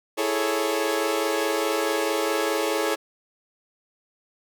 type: chord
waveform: sawtooth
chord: A major seventh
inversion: second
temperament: equal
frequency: 329.6 / 415.3 / 440 / 554.4 Hz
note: E4 / G#4 / A4 / C#5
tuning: 0 / 0 / 0 / 0 cents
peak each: -25 / -24 / -24 / -24 dBFS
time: 0.17-2.96 s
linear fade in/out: 20 ms
effects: none

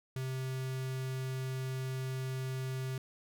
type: tone with notch filter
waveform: square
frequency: 130.81 Hz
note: C3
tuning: in tune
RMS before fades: -37 dBFS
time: 0.16-2.98 s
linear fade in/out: 2 ms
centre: 790 Hz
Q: 1.6
effects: none

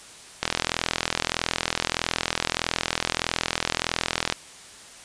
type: click train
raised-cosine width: 0.2 ms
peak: -4 dBFS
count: 163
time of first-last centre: 0.43-4.324 s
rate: 41.6 Hz
effects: white hiss -45 dBFS RMS until 5.04 s + resampled to 22050 Hz

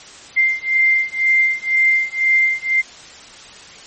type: beating tone pair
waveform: sine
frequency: 2093 / 2095 Hz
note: C7 / C7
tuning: 0 / +2 cents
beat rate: 2 Hz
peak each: -16 dBFS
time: 0.36-2.82 s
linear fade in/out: 20 ms
effects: white hiss -39 dBFS RMS until 3.86 s + MP3 32 kbps

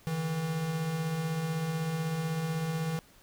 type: beating tone pair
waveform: square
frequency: 145.5 / 161.5 Hz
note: D3 / E3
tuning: -16 / -35 cents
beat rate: 16 Hz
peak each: -40 / -31 dBFS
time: 0.07-2.99 s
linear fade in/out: 0 ms
effects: pink hiss -59 dBFS RMS until 3.22 s

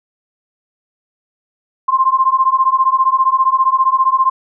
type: beating tone pair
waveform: sine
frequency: 1046.5 / 1061.5 Hz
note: C6 / C6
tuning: 0 / +25 cents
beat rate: 15 Hz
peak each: -13 dBFS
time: 1.88-4.3 s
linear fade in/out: 10 ms
effects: none

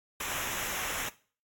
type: noise with comb filter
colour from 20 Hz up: pink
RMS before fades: -35 dBFS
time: 0.2-1.09 s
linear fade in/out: 5 ms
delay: 0.22 ms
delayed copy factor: -0.75
effects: noise-tail reverb RT60 0.4 s tail -18 dB re dry + AAC 64 kbps

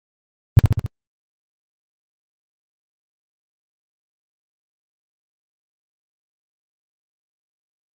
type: tone with echo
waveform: sine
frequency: 107.8 Hz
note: A2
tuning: 35 cents flat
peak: -3 dBFS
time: 0.57-0.59 s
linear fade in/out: 0 ms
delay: 68 ms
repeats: 4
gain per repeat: -4 dB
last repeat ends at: 0.862 s
effects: Opus 24 kbps

